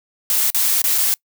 blue noise with dropouts, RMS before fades -17 dBFS, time 0.3-1.14 s, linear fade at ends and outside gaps 0 ms, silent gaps 0.502-0.546 / 0.817-0.841 / 0.979-0.983 s, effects noise-tail reverb RT60 0.1 s tail -26 dB re dry

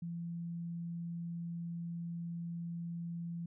sine tone, 169.8 Hz, F3, 48 cents flat, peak -38 dBFS, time 0.02-3.46 s, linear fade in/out 5 ms, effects none

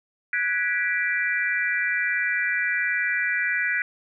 sine chord, G# half-diminished seventh, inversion third, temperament equal with one note detuned, 1480 / 1661.2 / 1958.5 / 2349 Hz, F#6 / G#6 / B6 / D7, 0 / 0 / -15 / 0 cents, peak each -28 / -28 / -25 / -29 dBFS, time 0.33-3.82 s, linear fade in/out 2 ms, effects none

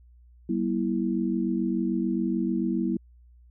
sine tone cluster, 192.8 / 239.7 / 328.5 Hz, G3 / A#3 / E4, -28 / +48 / -6 cents, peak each -28 dBFS, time 0.49-2.97 s, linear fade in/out 5 ms, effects added 60 Hz sine -51 dBFS peak until 3.5 s

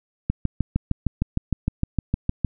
click train, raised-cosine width 5 ms, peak -8 dBFS, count 15, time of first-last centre 0.3-2.447 s, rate 6.52 Hz, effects none

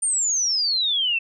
sine exponential sweep, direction down, 9100 to 2628 Hz, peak -19 dBFS, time 0.02-1.19 s, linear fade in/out 10 ms, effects none

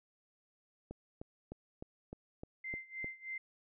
click train, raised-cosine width 2 ms, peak -31 dBFS, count 8, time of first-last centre 0.91-3.044 s, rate 3.28 Hz
sine tone with tremolo, 2082 Hz, C7, 9 cents flat, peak -38 dBFS, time 2.64-3.38 s, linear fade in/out 5 ms, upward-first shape sine, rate 3.2 Hz, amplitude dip 90%
effects none

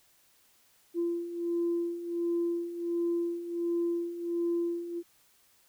sine beating tone pair, 341.2 / 342.6 Hz, F4 / F4, -40 / -33 cents, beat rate 1.4 Hz, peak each -34 / -29 dBFS, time 0.94-5.03 s, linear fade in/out 50 ms, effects tanh soft clip ceiling -22 dBFS + white hiss -65 dBFS RMS until 5.68 s

